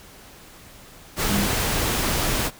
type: tone in noise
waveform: sine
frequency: 199.8 Hz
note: G3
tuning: 33 cents sharp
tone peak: -21 dBFS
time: 1.28-1.49 s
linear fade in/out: 50 ms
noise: pink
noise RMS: -23 dBFS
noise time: 1.16-2.51 s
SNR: -1 dB
effects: pink hiss -46 dBFS RMS until 2.59 s